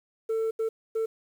sine tone bursts at uneven times, 446.5 Hz, A4, 25 cents sharp, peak -22 dBFS, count 3, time 0.29-0.51 / 0.59-0.69 / 0.95-1.06 s, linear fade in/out 10 ms, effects tanh soft clip ceiling -24 dBFS + 9-bit

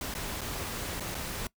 pink noise with dropouts, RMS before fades -36 dBFS, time 0.01-1.47 s, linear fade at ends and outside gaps 2 ms, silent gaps 0.14-0.15 / 0.41-0.415 / 0.999-1.005 / 1.146-1.15 s, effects noise-tail reverb RT60 0.1 s tail -21 dB re dry

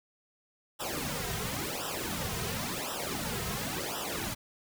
pink noise with flanger, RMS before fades -35 dBFS, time 0.79-4.35 s, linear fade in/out 20 ms, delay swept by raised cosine 0.45 to 3.55 ms, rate 0.94 Hz, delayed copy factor -0.95, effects none

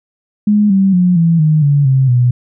sine tone with pitch steps, 208.6 / 193.51 / 179.51 / 166.53 / 154.48 / 143.3 / 132.94 / 123.32 Hz, G#3 / G3 / F3 / E3 / D#3 / D3 / C3 / B2, +8 / -22 / +48 / +18 / -12 / -42 / +28 / -2 cents, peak -7 dBFS, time 0.47-2.31 s, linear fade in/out 5 ms, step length 230 ms, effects none

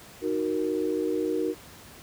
sine chord, D# minor, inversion none, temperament equal, 311.1 / 370 / 466.2 Hz, D#4 / F#4 / A#4, 0 / 0 / 0 cents, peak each -29 dBFS, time 0.21-1.55 s, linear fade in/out 50 ms, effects pink hiss -48 dBFS RMS until 2.02 s + high-pass 60 Hz 12 dB/octave

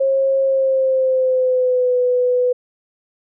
sine tone with pitch glide, 539 to 497.1 Hz, C#5 to B4, -49 to +11 cents, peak -13 dBFS, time 0-2.53 s, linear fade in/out 10 ms, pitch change -140 cents, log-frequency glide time 0.43-1.97 s, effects none

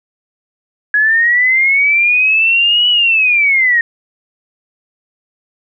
sine linear two-way sweep, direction up then down, 1672 to 2960 to 1838 Hz, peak -8 dBFS, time 0.94-3.81 s, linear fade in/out 2 ms, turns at 2.89 s, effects none

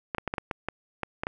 clicks, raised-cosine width 0.5 ms, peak -14 dBFS, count 10, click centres 0.148 / 0.183 / 0.277 / 0.339 / 0.382 / 0.512 / 0.686 / 1.033 / 1.235 / 1.269 s, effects none

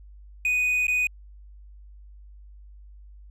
triangle tone with dropouts, 2486 Hz, D#7, 2 cents flat, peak -19 dBFS, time 0.45-1.07 s, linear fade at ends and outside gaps 2 ms, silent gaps 0.869-0.881 s, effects added 50 Hz sine -44 dBFS peak until 3.3 s

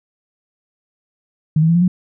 sine tone with pitch steps, 155 / 161.21 / 167.67 / 174.38 / 181.37 Hz, D#3 / E3 / E3 / F3 / F#3, -6 / -38 / +30 / -2 / -34 cents, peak -10 dBFS, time 1.56-1.88 s, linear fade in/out 5 ms, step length 64 ms, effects none

